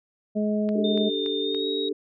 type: harmonic tone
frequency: 211.1 Hz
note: G#3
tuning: 29 cents sharp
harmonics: 1 / 2 / 3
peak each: -23 / -30 / -29 dBFS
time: 0.35-1.1 s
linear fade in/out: 20 ms
type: click train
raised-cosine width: 0.3 ms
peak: -25 dBFS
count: 4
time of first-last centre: 0.69-1.547 s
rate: 3.5 Hz
type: chord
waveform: sine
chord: D suspended fourth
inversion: none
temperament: just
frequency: 293.7 / 391.6 / 440.5 Hz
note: D4 / G4 / A4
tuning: 0 / -2 / +2 cents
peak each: -31 / -29 / -29 dBFS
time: 0.75-1.93 s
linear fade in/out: 5 ms
type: tone with pitch glide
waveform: sine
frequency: 3622 to 3795 Hz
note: A7 to A#7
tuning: +49 to +30 cents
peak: -29 dBFS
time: 0.84-1.89 s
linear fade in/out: 5 ms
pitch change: +81 cents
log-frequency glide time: 1.41-1.66 s
effects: none